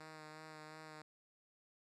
5% pulse tone with vibrato, 155.56 Hz, D#3, in tune, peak -40 dBFS, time 0-1.02 s, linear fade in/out 2 ms, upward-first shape sine, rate 2.8 Hz, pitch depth 19 cents each way, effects low-pass 8000 Hz 12 dB/octave

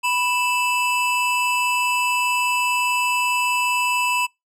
square tone pair together, 987.8 / 2637 Hz, B5 / E7, 0 / 0 cents, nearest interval octave + perfect fourth, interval 1700 cents, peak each -22 dBFS, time 0.03-4.27 s, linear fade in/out 20 ms, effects noise-tail reverb RT60 0.2 s tail -26 dB re dry + low-pass 12000 Hz 12 dB/octave

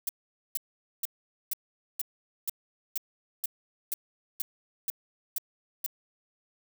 violet noise bursts, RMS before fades -30 dBFS, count 13, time 0.07-5.863 s, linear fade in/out 2 ms, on 21 ms, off 460 ms, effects none

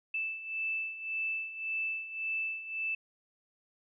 sine beating tone pair, 2637 / 2638.8 Hz, E7 / E7, 0 / +1 cents, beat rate 1.8 Hz, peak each -39 / -34 dBFS, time 0.14-2.95 s, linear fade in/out 5 ms, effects none

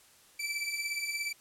sawtooth beating tone pair, 2311 / 2328 Hz, D7 / D7, -28 / -16 cents, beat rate 17 Hz, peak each -34 / -31 dBFS, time 0.39-1.33 s, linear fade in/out 10 ms, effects white hiss -60 dBFS RMS until 1.4 s + low-pass 12000 Hz 12 dB/octave

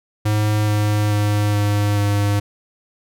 square tone with pitch steps, 106 / 105.02 / 104.06 / 103.1 / 102.15 Hz, G#2 / G#2 / G#2 / G#2 / G#2, +36 / +20 / +4 / -12 / -28 cents, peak -16 dBFS, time 0.25-2.4 s, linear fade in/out 10 ms, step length 430 ms, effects none

